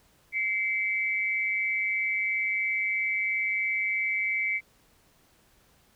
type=tone pair together; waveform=sine; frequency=2088 / 2291 Hz; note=C7 / D7; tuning=-4 / -44 cents; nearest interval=major second; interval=160 cents; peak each=-28 dBFS; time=0.32-4.61 s; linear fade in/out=50 ms; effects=pink hiss -63 dBFS RMS until 5.95 s